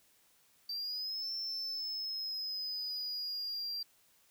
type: linear two-way sweep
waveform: triangle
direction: up then down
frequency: 4646 to 5370 to 4715 Hz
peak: -35 dBFS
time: 0.69-3.83 s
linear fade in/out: 5 ms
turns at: 1.33 s
effects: white hiss -68 dBFS RMS until 4.3 s